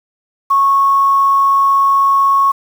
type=tone with quantisation; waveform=sine; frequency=1101 Hz; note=C#6; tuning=12 cents flat; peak=-8 dBFS; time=0.5-2.52 s; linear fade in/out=10 ms; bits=6; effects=none